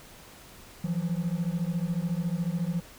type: beating tone pair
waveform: triangle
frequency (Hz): 164.81 / 178.81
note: E3 / F3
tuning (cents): 0 / +41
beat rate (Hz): 14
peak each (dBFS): -27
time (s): 0.84-2.81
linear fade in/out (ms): 5
effects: tanh soft clip ceiling -19 dBFS + pink hiss -50 dBFS RMS until 2.98 s